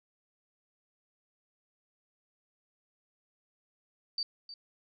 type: tone with echo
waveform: sine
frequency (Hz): 4618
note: D8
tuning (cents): -30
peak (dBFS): -30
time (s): 4.18-4.23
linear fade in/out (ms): 2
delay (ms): 310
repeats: 1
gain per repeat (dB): -13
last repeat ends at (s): 4.54
effects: none